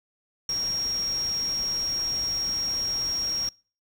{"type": "tone in noise", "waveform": "sine", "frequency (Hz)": 5588, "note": "F8", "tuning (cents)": 0, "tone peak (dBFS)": -25, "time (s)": [0.49, 3.49], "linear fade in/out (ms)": 2, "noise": "pink", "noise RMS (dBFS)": -41, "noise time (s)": [0.49, 3.49], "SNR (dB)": 13, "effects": ["noise-tail reverb RT60 0.4 s tail -26 dB re dry"]}